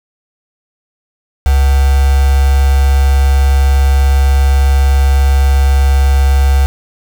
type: tone with quantisation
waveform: sine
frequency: 68.3 Hz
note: C#2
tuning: 25 cents flat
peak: -6 dBFS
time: 1.46-6.66 s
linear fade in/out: 0 ms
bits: 3
effects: none